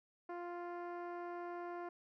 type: tone with low-pass filter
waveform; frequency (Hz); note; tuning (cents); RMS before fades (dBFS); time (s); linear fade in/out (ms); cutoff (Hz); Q
10% pulse; 349.2; F4; 0; -45; 0.29-1.89; 5; 930; 0.63
effects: none